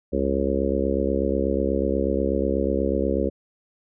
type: harmonic tone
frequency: 68.2 Hz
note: C#2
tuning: 28 cents flat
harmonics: 1 / 3 / 4 / 5 / 6 / 7 / 8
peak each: -28 / -28 / -28 / -28 / -28 / -28 / -28 dBFS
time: 0.12-3.3 s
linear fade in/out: 20 ms
effects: none